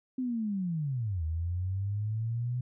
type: linear two-way sweep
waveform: sine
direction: down then up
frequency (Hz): 261.6 to 78.1 to 125.6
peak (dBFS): -29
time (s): 0.18-2.61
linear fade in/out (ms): 5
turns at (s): 1.24
effects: none